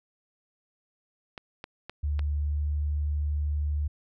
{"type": "clicks", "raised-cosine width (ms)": 0.3, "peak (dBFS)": -22, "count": 4, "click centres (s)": [1.378, 1.641, 1.896, 2.193]}
{"type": "tone with pitch glide", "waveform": "sine", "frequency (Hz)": [73.4, 73.95], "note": ["D2", "D2"], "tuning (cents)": [0, 13], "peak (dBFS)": -25, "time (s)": [2.03, 3.88], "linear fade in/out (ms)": 10, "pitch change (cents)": 13, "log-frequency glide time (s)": [2.41, 2.63]}
{"effects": []}